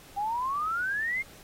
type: exponential sweep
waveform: sine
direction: up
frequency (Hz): 790 to 2159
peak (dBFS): -27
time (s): 0.16-1.23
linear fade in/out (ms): 20
effects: pink hiss -52 dBFS RMS until 1.43 s + AAC 48 kbps